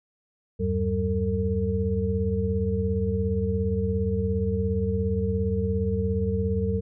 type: tone cluster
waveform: sine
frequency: 80.6 / 97.8 / 191.5 / 452.4 Hz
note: E2 / G2 / G3 / A4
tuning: -38 / -4 / -40 / +48 cents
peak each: -28 dBFS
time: 0.59-6.81 s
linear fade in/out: 20 ms
effects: none